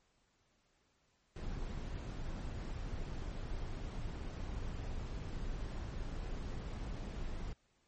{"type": "noise", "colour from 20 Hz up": "brown", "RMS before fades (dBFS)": -41, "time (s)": [1.36, 7.53], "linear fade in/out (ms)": 2, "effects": ["pink hiss -75 dBFS RMS until 7.87 s", "MP3 32 kbps"]}